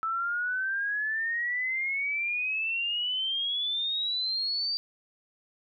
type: exponential sweep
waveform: sine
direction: up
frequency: 1309 to 4681 Hz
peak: -27 dBFS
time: 0.03-4.77 s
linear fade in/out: 0 ms
effects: none

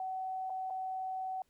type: tone with dropouts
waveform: sine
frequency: 754 Hz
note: F#5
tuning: 32 cents sharp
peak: -35 dBFS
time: 0-1.42 s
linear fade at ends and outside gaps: 2 ms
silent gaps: 0.498-0.502 / 0.701-0.705 s
effects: pink hiss -75 dBFS RMS until 1.49 s

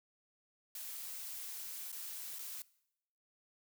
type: noise with dropouts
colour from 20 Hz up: blue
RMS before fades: -45 dBFS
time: 0.75-2.62 s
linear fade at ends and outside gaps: 2 ms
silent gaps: 1.918-1.926 / 2.387-2.391 s
effects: noise-tail reverb RT60 0.8 s tail -21 dB re dry

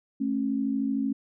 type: tone pair together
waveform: sine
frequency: 219.2 / 272.4 Hz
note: A3 / C#4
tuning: -6 / -30 cents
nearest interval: major third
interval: 376 cents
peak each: -29 / -26 dBFS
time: 0.2-1.13 s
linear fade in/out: 10 ms
effects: none

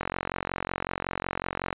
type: click train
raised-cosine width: 0.5 ms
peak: -13 dBFS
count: 79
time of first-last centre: 0.01-1.728 s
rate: 45.4 Hz
effects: resampled to 8000 Hz

